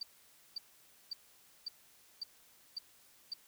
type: tone bursts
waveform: sine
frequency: 4639 Hz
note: D8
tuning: 22 cents flat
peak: -36 dBFS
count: 7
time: 0.01-3.337 s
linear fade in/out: 5 ms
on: 21 ms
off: 530 ms
effects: white hiss -64 dBFS RMS until 3.47 s